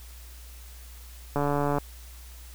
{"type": "click train", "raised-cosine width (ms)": 1, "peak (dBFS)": -13, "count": 62, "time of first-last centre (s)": [1.36, 1.784], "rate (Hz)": 144, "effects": ["added 60 Hz sine -43 dBFS peak until 2.54 s", "white hiss -51 dBFS RMS until 2.54 s"]}